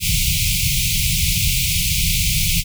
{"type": "band-stop noise", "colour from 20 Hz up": "pink", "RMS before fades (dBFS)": -18, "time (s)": [0, 2.64], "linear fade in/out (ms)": 50, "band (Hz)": [180, 2200], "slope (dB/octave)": 96, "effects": []}